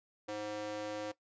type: tone with high-pass filter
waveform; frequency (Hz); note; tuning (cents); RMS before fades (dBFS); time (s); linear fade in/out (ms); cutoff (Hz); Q
square; 105.3; G#2; +24; -40; 0.28-1.12; 10; 440; 2.6
effects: noise-tail reverb RT60 0.1 s tail -17 dB re dry + resampled to 16000 Hz